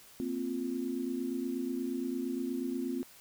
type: chord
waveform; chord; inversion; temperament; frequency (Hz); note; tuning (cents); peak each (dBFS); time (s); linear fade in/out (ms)
sine; Bb suspended second; none; equal; 233.1 / 261.6 / 349.2; Bb3 / C4 / F4; 0 / 0 / 0; -39 / -34 / -38; 0.2-3.03; 0
effects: white hiss -56 dBFS RMS until 3.2 s